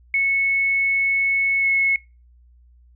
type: tone with pitch glide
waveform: sine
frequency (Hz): 2202 to 2188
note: C#7 to C#7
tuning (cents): -12 to -23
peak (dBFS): -16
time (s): 0.14-1.96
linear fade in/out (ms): 2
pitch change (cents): -11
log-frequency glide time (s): 1.6-1.66
effects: noise-tail reverb RT60 0.3 s tail -23 dB re dry + added 60 Hz sine -49 dBFS peak until 2.95 s